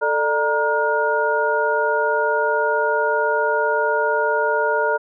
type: tone cluster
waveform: sine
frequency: 441.5 / 597 / 937 / 1429 Hz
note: A4 / D5 / A#5 / F6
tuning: +6 / +28 / +9 / +39 cents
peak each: -22 dBFS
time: 0.01-4.98 s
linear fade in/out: 20 ms
effects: none